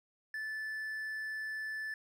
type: tone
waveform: triangle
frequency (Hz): 1748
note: A6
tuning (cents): -12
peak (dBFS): -35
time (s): 0.34-1.94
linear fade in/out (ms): 2
effects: none